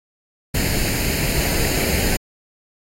pink noise with comb filter, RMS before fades -20 dBFS, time 0.54-2.17 s, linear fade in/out 10 ms, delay 0.43 ms, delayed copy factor +0.65, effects AAC 48 kbps

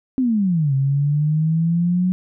sine exponential two-way sweep, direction down then up, 268.2 to 133.9 to 185 Hz, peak -15 dBFS, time 0.18-2.12 s, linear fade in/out 0 ms, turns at 0.74 s, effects none

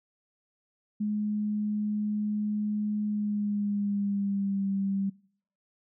sine tone with pitch glide, 210 to 195.94 Hz, G#3 to G3, +19 to -1 cents, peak -26 dBFS, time 1-5.1 s, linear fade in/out 10 ms, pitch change -120 cents, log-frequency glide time 3.06-4.67 s, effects noise-tail reverb RT60 0.6 s tail -24 dB re dry

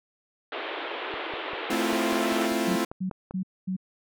pink band-pass noise, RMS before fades -34 dBFS, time 0.52-2.47 s, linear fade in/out 2 ms, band 320 to 3600 Hz, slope 48 dB/octave
click train, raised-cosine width 1 ms, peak -24 dBFS, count 12, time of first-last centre 1.14-3.31 s, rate 5.07 Hz
sawtooth chord, F major seventh, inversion first, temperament equal, 220 / 261.6 / 329.6 / 349.2 Hz, A3 / C4 / E4 / F4, 0 / 0 / 0 / 0 cents, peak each -26 dBFS, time 1.7-2.85 s, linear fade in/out 5 ms
sine tone bursts, 186.8 Hz, F#3, 17 cents sharp, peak -26 dBFS, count 4, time 2.67-3.766 s, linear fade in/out 10 ms, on 94 ms, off 240 ms
effects none

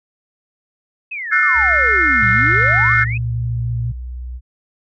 sine exponential two-way sweep, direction down then up, 2637 to 180 to 2637 Hz, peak -23 dBFS, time 1.11-3.18 s, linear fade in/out 10 ms, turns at 2.3 s
sine chord, F# half-diminished seventh, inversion third, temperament just, 1332 / 1480 / 1776 / 2131 Hz, E6 / F#6 / A6 / C7, +18 / 0 / +16 / +31 cents, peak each -19 / -17 / -16 / -15 dBFS, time 1.31-3.05 s, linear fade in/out 20 ms
sine tone with pitch glide, 65.8 to 61.75 Hz, C2 to B1, +10 to 0 cents, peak -25 dBFS, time 1.54-4.41 s, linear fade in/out 50 ms, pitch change -110 cents, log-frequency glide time 3.32-3.61 s
sine tone with vibrato, 117 Hz, A#2, 7 cents sharp, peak -18 dBFS, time 2.22-3.92 s, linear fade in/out 10 ms, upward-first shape triangle, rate 4.3 Hz, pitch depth 11 cents each way
effects tanh soft clip ceiling 0 dBFS

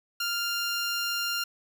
15% pulse tone, 1396.9 Hz, F6, in tune, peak -21 dBFS, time 0.2-1.44 s, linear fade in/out 5 ms, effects none

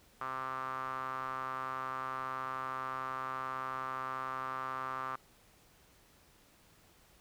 sawtooth tone with band-pass filter, 131.2 Hz, C3, 5 cents sharp, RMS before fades -39 dBFS, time 0.21-5.16 s, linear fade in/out 0 ms, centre 1200 Hz, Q 6, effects pink hiss -64 dBFS RMS until 7.2 s

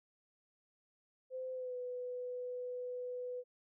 sine tone with pitch glide, 515 to 496.6 Hz, C5 to B4, -28 to +9 cents, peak -39 dBFS, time 1.3-3.44 s, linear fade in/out 50 ms, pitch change -63 cents, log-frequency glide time 1.53-1.76 s, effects none

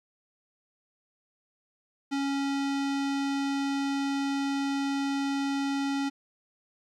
square tone with low-pass filter, 277.2 Hz, C#4, in tune, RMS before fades -29 dBFS, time 2.11-6.1 s, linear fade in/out 20 ms, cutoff 5600 Hz, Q 1, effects 11-bit

